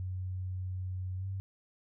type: tone with pitch glide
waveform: sine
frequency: 92.5 to 96.32 Hz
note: F#2 to G2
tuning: 0 to -30 cents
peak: -34 dBFS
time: 0-1.4 s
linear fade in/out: 0 ms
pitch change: +70 cents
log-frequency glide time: 1.17-1.26 s
effects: none